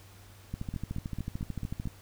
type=two click trains; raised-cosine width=5 ms; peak=-22 / -23 dBFS; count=19 / 6; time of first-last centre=0.54-1.873 / 0.74-1.856 s; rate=13.5 / 4.48 Hz; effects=added 97 Hz sine -53 dBFS peak until 2.01 s + pink hiss -56 dBFS RMS until 2.01 s